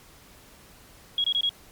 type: tone bursts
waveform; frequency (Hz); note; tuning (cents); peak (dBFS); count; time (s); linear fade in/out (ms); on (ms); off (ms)
sine; 3311; G#7; -6; -21; 4; 1.18-1.493; 2; 61; 23
effects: pink hiss -52 dBFS RMS until 1.71 s + MP3 96 kbps